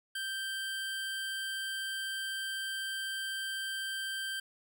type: tone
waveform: 25% pulse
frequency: 1568 Hz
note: G6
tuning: in tune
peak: -31 dBFS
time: 0.15-4.4 s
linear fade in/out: 5 ms
effects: none